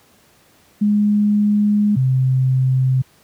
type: tone pair in turn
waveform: sine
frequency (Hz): 207.7 / 130.16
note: G#3 / C3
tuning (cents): 0 / -9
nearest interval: minor sixth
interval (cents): 809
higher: first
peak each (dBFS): -12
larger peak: neither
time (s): 0.81-1.96 / 1.96-3.02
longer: first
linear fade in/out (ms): 10
effects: pink hiss -53 dBFS RMS until 3.23 s + high-pass 80 Hz 12 dB/octave